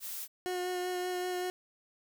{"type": "noise", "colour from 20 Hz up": "blue", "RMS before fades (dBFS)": -40, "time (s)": [0, 0.28], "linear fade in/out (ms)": 50}
{"type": "tone with vibrato", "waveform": "30% pulse", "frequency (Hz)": 362, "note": "F#4", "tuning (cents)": -38, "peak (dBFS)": -30, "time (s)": [0.46, 1.5], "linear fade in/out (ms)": 0, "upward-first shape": "sine", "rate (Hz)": 5.2, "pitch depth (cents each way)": 13}
{"effects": []}